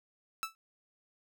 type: tone with exponential decay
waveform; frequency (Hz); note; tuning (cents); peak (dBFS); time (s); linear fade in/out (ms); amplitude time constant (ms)
sawtooth; 1316; E6; -3; -26; 0.43-0.55; 0; 24
effects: none